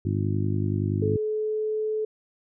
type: harmonic tone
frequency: 50.6 Hz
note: G#1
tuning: 44 cents flat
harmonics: 2 / 3 / 4 / 5 / 6 / 7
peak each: -25 / -30 / -33 / -33 / -33 / -34 dBFS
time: 0.05-1.17 s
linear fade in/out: 5 ms
type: tone with pitch glide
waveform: sine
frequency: 429.3 to 432.3 Hz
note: A4 to A4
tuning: -43 to -31 cents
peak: -24 dBFS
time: 1.02-2.05 s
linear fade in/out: 5 ms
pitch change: +12 cents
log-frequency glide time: 1.2-1.94 s
effects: none